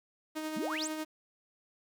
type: tone with tremolo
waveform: sawtooth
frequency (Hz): 311.4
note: D#4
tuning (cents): +2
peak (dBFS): -30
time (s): 0.35-1.05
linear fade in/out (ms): 20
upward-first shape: sine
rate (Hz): 11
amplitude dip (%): 35
type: exponential sweep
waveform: sine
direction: up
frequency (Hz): 172.4 to 9397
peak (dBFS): -34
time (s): 0.56-0.88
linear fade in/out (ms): 10
effects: 10-bit